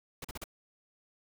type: noise bursts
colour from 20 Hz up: pink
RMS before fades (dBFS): -41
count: 4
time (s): 0.22-0.441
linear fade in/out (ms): 5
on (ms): 26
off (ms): 39
effects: none